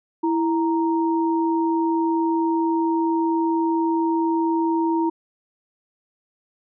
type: tone pair together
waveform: sine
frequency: 329.6 / 932.2 Hz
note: E4 / A#5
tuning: 0 / 0 cents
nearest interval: octave + tritone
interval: 1800 cents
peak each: -19 / -24 dBFS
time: 0.23-5.1 s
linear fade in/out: 10 ms
effects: none